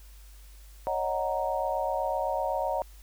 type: chord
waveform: sine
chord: D# minor seventh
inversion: third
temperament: equal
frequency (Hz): 554.4 / 622.3 / 740 / 932.3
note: C#5 / D#5 / F#5 / A#5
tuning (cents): 0 / 0 / 0 / 0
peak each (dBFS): -32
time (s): 0.87-2.82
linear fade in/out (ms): 0
effects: added 50 Hz sine -47 dBFS peak until 3.02 s + white hiss -58 dBFS RMS until 3.02 s